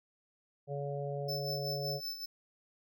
harmonic tone, 141.8 Hz, C#3, 40 cents sharp, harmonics 1 / 3 / 4 / 5, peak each -38 / -41 / -40 / -45 dBFS, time 0.67-2.01 s, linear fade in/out 50 ms
square tone with tremolo, 5274 Hz, E8, in tune, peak -36 dBFS, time 1.28-2.26 s, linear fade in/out 10 ms, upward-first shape sine, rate 5.3 Hz, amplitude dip 65%
effects none

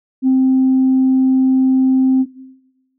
sine tone, 261.6 Hz, C4, in tune, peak -8 dBFS, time 0.22-2.26 s, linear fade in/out 50 ms, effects noise-tail reverb RT60 1.0 s tail -18 dB re dry + tanh soft clip ceiling -6 dBFS

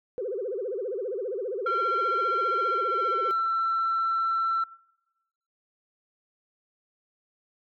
sine tone with vibrato, 441.7 Hz, A4, 7 cents sharp, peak -28 dBFS, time 0.18-3.31 s, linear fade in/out 0 ms, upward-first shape sine, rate 15 Hz, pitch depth 290 cents each way
sine tone with pitch glide, 1369 to 1342.4 Hz, F6 to E6, -35 to +31 cents, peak -22 dBFS, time 1.66-4.64 s, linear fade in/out 5 ms, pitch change -34 cents, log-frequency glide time 2.69-3.43 s
effects noise-tail reverb RT60 1.0 s tail -22 dB re dry + tanh soft clip ceiling -20 dBFS

